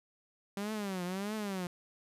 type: tone with vibrato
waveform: sawtooth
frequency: 196 Hz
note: G3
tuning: in tune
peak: -31 dBFS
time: 0.57-1.67 s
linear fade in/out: 2 ms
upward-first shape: triangle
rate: 1.6 Hz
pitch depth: 200 cents each way
effects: resampled to 32000 Hz